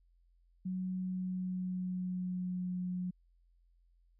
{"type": "tone with pitch glide", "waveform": "sine", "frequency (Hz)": [185, 180.98], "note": ["F#3", "F#3"], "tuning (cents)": [0, -38], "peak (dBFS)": -34, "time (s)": [0.65, 3.11], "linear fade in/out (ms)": 10, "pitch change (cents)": -38, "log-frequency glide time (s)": [0.95, 2.75], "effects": ["added 43 Hz sine -65 dBFS peak until 4.19 s"]}